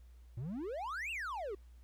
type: exponential two-way sweep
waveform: triangle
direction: up then down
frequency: 107.3 to 2844 to 366.4 Hz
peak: -36 dBFS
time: 0.37-1.55 s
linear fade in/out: 5 ms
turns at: 1.11 s
effects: added 60 Hz sine -54 dBFS peak until 1.83 s + pink hiss -74 dBFS RMS until 1.83 s